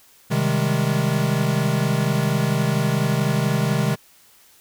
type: chord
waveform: square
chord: Ab major seventh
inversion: first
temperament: equal with one note detuned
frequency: 131.27 / 155.56 / 196 / 207.7 Hz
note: C3 / Eb3 / G3 / Ab3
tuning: +6 / 0 / 0 / 0 cents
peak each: -23 / -23 / -29 / -26 dBFS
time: 0.3-3.96 s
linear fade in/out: 20 ms
effects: white hiss -53 dBFS RMS until 4.6 s